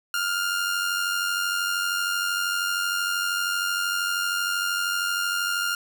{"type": "tone with amplitude modulation", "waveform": "sawtooth", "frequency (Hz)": 1406, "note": "F6", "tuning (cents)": 11, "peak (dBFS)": -18, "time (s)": [0.14, 5.75], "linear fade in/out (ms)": 2, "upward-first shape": "sine", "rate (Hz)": 92.9, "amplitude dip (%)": 45, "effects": []}